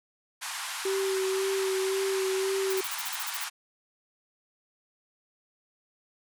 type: band-pass noise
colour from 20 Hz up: pink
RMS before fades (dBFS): -36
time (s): 0.41-3.5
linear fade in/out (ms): 20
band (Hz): 830 to 12000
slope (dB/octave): 48
type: tone with vibrato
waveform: sine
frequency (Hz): 384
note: G4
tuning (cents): -36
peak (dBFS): -26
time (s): 0.85-2.81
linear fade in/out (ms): 5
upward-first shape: sine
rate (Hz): 1.9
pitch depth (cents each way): 18
type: noise bursts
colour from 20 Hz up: violet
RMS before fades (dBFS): -35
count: 11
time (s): 2.7-3.441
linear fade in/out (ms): 2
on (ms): 31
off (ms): 40
effects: none